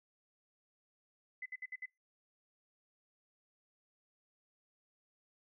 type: tone bursts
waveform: sine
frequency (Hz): 2023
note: B6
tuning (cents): +41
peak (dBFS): -40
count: 5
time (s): 1.42-1.858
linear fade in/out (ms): 5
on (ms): 38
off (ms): 62
effects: noise-tail reverb RT60 0.2 s tail -22 dB re dry